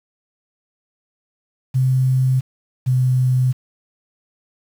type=tone pair in turn; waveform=sine; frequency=129.9 / 127.67 Hz; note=C3 / C3; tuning=-12 / -42 cents; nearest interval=unison; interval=30 cents; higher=first; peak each=-13 dBFS; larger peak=neither; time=1.74-2.41 / 2.86-3.53 s; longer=neither; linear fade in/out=20 ms; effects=7-bit